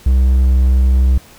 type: tone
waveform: triangle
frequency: 64.4 Hz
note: C2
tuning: 27 cents flat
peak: -6 dBFS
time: 0.06-1.18 s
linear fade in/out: 5 ms
effects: pink hiss -42 dBFS RMS until 1.38 s